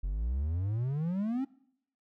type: exponential sweep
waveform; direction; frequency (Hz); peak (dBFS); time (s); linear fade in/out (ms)
triangle; up; 43.43 to 277.2; -27; 0.03-1.45; 10
effects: noise-tail reverb RT60 0.7 s tail -21 dB re dry